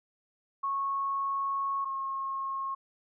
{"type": "tone pair in turn", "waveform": "sine", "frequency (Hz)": [1100, 1082.4], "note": ["C#6", "C#6"], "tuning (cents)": [-14, -42], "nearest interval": "unison", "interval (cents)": 28, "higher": "first", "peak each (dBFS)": [-28, -31], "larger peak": "first", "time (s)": [[0.63, 1.85], [1.85, 2.75]], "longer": "first", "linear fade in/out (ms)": 10, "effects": []}